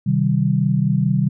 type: chord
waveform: sine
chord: C minor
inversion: none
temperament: equal with one note detuned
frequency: 130.81 / 155.56 / 193.52 Hz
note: C3 / Eb3 / G3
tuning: 0 / 0 / -22 cents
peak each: -19 dBFS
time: 0.06-1.29 s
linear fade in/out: 10 ms
effects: none